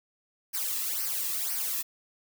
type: noise with flanger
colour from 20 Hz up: blue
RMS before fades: -31 dBFS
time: 0.53-1.83 s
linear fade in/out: 20 ms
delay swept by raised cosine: 0.27 to 1.37 ms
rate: 2 Hz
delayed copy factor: -0.75
effects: none